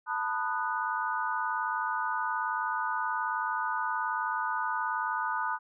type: chord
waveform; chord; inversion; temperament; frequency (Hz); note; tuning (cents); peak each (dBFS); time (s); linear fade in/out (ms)
sine; B dominant seventh; third; just; 889 / 987.8 / 1234.7 / 1481.6; A5 / B5 / D#6 / F#6; +18 / 0 / -14 / +2; -34; 0.06-5.59; 50
effects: none